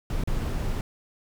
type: noise with dropouts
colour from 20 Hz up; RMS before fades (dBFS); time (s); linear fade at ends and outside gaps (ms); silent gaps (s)
brown; -27; 0.1-0.81; 1; 0.237-0.274
effects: none